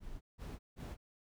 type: noise bursts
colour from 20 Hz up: brown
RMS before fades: -45 dBFS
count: 3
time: 0-0.97 s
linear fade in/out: 50 ms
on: 210 ms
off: 170 ms
effects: none